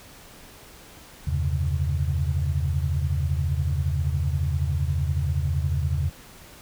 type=tone cluster; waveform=sine; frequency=80.6 / 95.2 / 133.4 / 144.1 Hz; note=E2 / F#2 / C3 / D3; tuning=-38 / +50 / +34 / -33 cents; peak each=-24 / -30 / -27 / -32 dBFS; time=1.27-6.1 s; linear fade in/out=5 ms; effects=pink hiss -47 dBFS RMS until 6.61 s

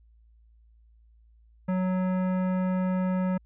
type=tone with hard clipping; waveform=sine; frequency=185 Hz; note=F#3; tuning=in tune; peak=-26 dBFS; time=1.68-3.38 s; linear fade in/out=10 ms; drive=15 dB; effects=added 56 Hz sine -55 dBFS peak until 3.45 s + resampled to 8000 Hz

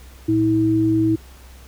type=tone pair together; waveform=sine; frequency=113.9 / 322.2 Hz; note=A#2 / E4; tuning=-40 / -39 cents; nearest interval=octave + tritone; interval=1801 cents; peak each=-22 / -15 dBFS; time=0.28-1.16 s; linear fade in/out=10 ms; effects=added 64 Hz sine -41 dBFS peak until 1.67 s + pink hiss -48 dBFS RMS until 1.67 s

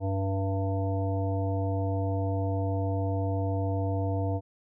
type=harmonic tone with a mistuned harmonic; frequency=96.7 Hz; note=G2; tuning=23 cents flat; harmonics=1 / 3 / 5 / 7 / 9; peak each=-27 / -34 / -36 / -35 / -42 dBFS; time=0-4.41 s; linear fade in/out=50 ms; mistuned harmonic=9; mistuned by=+52 cents; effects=none

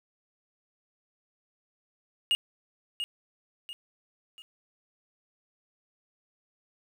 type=tone with echo; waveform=triangle; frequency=2854 Hz; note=F7; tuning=37 cents sharp; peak=-20 dBFS; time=2.31-2.35 s; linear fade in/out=0 ms; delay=690 ms; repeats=3; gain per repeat=-8 dB; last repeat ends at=4.42 s; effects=10-bit

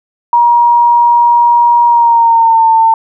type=tone with pitch glide; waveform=sine; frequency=950 to 899.3 Hz; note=A#5 to A5; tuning=+33 to +38 cents; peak=-4 dBFS; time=0.33-2.94 s; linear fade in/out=2 ms; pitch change=-95 cents; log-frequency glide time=1.86-2.65 s; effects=none

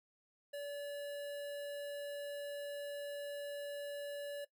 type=tone with notch filter; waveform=square; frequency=574 Hz; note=D5; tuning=40 cents flat; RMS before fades=-43 dBFS; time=0.53-4.45 s; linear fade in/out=10 ms; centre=6000 Hz; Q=1.8; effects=noise-tail reverb RT60 0.1 s tail -17 dB re dry

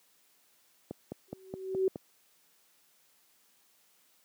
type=click train; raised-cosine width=2 ms; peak=-23 dBFS; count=6; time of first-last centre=0.91-1.958 s; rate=4.77 Hz
type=tone with exponential growth; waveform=sine; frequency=379.2 Hz; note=F#4; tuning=43 cents sharp; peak=-22 dBFS; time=1.28-1.88 s; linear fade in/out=2 ms; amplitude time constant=130 ms
effects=white hiss -67 dBFS RMS until 4.24 s + high-pass 150 Hz 12 dB/octave

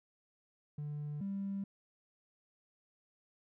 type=tone pair in turn; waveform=triangle; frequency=147.7 / 197.16 Hz; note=D3 / G3; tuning=+10 / +10 cents; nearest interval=perfect fourth; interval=500 cents; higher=second; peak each=-35 / -32 dBFS; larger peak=second; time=0.78-1.21 / 1.21-1.64 s; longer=neither; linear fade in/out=5 ms; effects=tanh soft clip ceiling -33 dBFS

